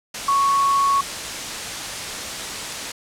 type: tone in noise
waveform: sine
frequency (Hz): 1108.7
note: C#6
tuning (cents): 0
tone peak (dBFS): -15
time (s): 0.28-1.01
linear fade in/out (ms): 5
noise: white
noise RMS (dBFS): -28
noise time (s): 0.14-2.92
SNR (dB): +10
effects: low-pass 8000 Hz 12 dB/octave